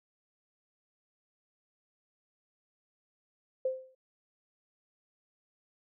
sine tone with exponential decay, 520 Hz, C5, 11 cents flat, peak -25 dBFS, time 3.65-3.95 s, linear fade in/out 5 ms, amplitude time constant 65 ms, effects none

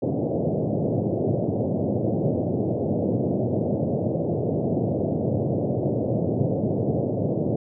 pink band-pass noise, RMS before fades -24 dBFS, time 0.02-7.56 s, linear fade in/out 5 ms, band 100 to 650 Hz, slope 48 dB/octave, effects none

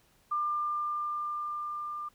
sine tone with level ramp, 1196 Hz, D6, 31 cents sharp, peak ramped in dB -27 to -35 dBFS, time 0.31-2.09 s, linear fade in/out 10 ms, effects pink hiss -66 dBFS RMS until 2.14 s

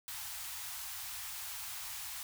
white band-stop noise, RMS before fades -43 dBFS, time 0.08-2.23 s, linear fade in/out 0 ms, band 120 to 730 Hz, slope 48 dB/octave, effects none

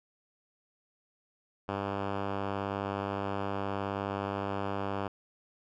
5% pulse tone, 99.2 Hz, G2, 21 cents sharp, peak -20 dBFS, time 1.68-5.08 s, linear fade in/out 10 ms, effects low-pass 2000 Hz 12 dB/octave

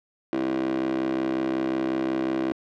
15% pulse tone with high-pass filter, 65.5 Hz, C2, 2 cents sharp, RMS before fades -26 dBFS, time 0.33-2.52 s, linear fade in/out 0 ms, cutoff 350 Hz, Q 7.6, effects low-pass 3000 Hz 12 dB/octave

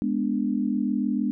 sine chord, G# diminished, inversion none, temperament equal, 207.7 / 246.9 / 293.7 Hz, G#3 / B3 / D4, 0 / 0 / 0 cents, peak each -26 / -26 / -28 dBFS, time 0.02-1.31 s, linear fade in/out 0 ms, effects none

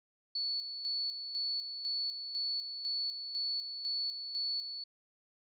sine tone with tremolo, 4435 Hz, C#8, in tune, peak -32 dBFS, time 0.35-4.84 s, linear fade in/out 5 ms, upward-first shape square, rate 2 Hz, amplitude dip 55%, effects none

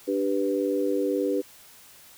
sine chord, G major, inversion second, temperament equal, 293.7 / 392 / 493.9 Hz, D4 / G4 / B4, 0 / 0 / 0 cents, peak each -27 dBFS, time 0.07-1.42 s, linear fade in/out 20 ms, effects white hiss -51 dBFS RMS until 2.17 s

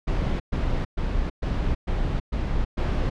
brown noise bursts, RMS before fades -24 dBFS, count 7, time 0.07-3.1 s, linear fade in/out 10 ms, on 330 ms, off 120 ms, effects low-pass 4000 Hz 12 dB/octave

